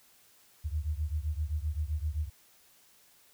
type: beating tone pair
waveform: sine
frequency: 73.42 / 81.12 Hz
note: D2 / E2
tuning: 0 / -27 cents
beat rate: 7.7 Hz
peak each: -32 / -34 dBFS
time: 0.64-2.3 s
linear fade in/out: 20 ms
effects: white hiss -62 dBFS RMS until 3.33 s